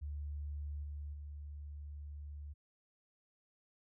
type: tone with level steps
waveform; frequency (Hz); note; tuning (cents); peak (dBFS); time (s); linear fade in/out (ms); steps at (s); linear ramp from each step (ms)
sine; 73.1; D2; -7; -39 / -41 / -44; 0.01-2.54; 20; 0.83 / 1.13; 10
effects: none